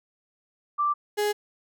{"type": "tone pair in turn", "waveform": ["sine", "35% pulse"], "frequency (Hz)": [1174.7, 416.4], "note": ["D6", "G#4"], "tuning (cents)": [0, 5], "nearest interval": "octave + tritone", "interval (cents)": 1795, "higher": "first", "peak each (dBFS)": -21, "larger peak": "neither", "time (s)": [[0.78, 0.94], [1.17, 1.33]], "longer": "neither", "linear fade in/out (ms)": 20, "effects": []}